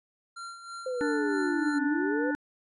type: tone with tremolo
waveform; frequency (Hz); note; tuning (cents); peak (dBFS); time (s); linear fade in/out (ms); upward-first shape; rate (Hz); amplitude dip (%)
square; 1376; F6; -26; -38; 0.36-1.79; 10; sine; 3.1; 60
type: linear two-way sweep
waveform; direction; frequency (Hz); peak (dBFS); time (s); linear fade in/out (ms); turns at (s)
sine; down then up; 521 to 263.4 to 521; -29; 0.86-2.31; 5; 1.84
type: harmonic tone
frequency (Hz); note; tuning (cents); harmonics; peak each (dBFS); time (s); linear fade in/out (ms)
293.7; D4; 0; 1 / 3 / 5 / 6; -28 / -38 / -34 / -39; 1.01-2.35; 0
effects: resampled to 24000 Hz